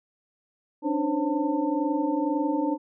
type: tone cluster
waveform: sine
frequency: 278.5 / 300.5 / 515 / 546 / 895 Hz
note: C#4 / D4 / C5 / C#5 / A5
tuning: +8 / +40 / -28 / -26 / +29 cents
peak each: -30 / -25 / -34 / -34 / -31 dBFS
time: 0.82-2.78 s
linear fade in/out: 50 ms
effects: none